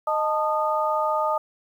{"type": "tone cluster", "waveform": "sine", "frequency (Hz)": [619, 884, 1230], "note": ["D#5", "A5", "D#6"], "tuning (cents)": [-9, 8, -20], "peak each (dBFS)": -25, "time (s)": [0.07, 1.38], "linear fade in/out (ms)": 5, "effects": ["9-bit"]}